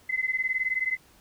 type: beating tone pair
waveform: sine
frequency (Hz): 2033 / 2052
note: B6 / C7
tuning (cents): +50 / -34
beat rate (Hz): 19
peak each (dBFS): -28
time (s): 0.09-0.97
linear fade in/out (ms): 10
effects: pink hiss -58 dBFS RMS until 1.2 s